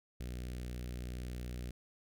sawtooth tone with notch filter, 61.4 Hz, B1, 9 cents flat, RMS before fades -42 dBFS, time 0.2-1.71 s, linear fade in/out 5 ms, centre 960 Hz, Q 0.66, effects none

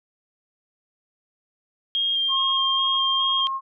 sine tone with vibrato, 3218 Hz, G7, 45 cents sharp, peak -20 dBFS, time 1.95-3.47 s, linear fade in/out 0 ms, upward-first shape square, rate 2.4 Hz, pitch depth 13 cents each way
sine tone, 1073 Hz, C6, 43 cents sharp, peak -24 dBFS, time 2.28-3.61 s, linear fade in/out 50 ms
effects none

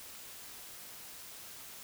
silence, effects white hiss -49 dBFS RMS until 1.83 s

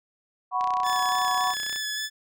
sine chord, F# suspended fourth, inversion none, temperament equal, 740 / 987.8 / 1108.7 Hz, F#5 / B5 / C#6, 0 / 0 / 0 cents, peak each -27 dBFS, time 0.51-1.55 s, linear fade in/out 50 ms
click train, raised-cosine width 0.2 ms, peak -21 dBFS, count 37, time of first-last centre 0.61-1.76 s, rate 31.3 Hz
15% pulse tone with vibrato, 1720 Hz, A6, 40 cents flat, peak -22 dBFS, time 0.83-2.1 s, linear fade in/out 50 ms, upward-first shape square, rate 3.5 Hz, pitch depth 12 cents each way
effects none

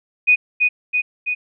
sine tone with echo, 2482 Hz, D#7, 5 cents flat, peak -9 dBFS, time 0.27-0.36 s, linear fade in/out 20 ms, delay 330 ms, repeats 3, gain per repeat -3 dB, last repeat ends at 1.35 s, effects none

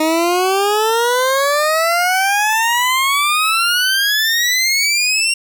20% pulse exponential sweep, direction up, 310 to 2774 Hz, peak -8 dBFS, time 0-5.34 s, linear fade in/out 5 ms, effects none

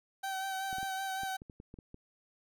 30% pulse tone with vibrato, 769 Hz, G5, 33 cents flat, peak -32 dBFS, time 0.23-1.37 s, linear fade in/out 10 ms, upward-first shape sine, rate 5.3 Hz, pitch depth 23 cents each way
clicks, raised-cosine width 3 ms, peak -35 dBFS, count 10, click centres 0.729 / 0.784 / 0.83 / 1.234 / 1.419 / 1.498 / 1.601 / 1.741 / 1.788 / 1.944 s
effects none

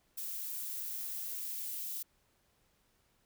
violet noise with high-pass filter sweep, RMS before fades -40 dBFS, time 0.17-2.03 s, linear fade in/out 10 ms, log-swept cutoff 340 to 3100 Hz, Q 1.1, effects pink hiss -73 dBFS RMS until 3.25 s

